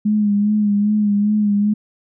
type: tone with vibrato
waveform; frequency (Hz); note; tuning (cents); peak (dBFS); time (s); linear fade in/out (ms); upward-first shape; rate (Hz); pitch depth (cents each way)
sine; 207.7; G#3; 0; -13; 0.05-1.74; 10; sine; 2.5; 40
effects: none